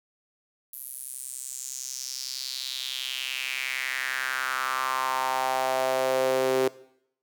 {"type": "tone with high-pass filter sweep", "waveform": "sawtooth", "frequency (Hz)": 130.81, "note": "C3", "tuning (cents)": 0, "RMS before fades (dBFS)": -29, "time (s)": [0.73, 6.68], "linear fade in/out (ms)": 2, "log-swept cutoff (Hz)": [12000, 400], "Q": 3.9, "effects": ["noise-tail reverb RT60 0.7 s tail -19 dB re dry"]}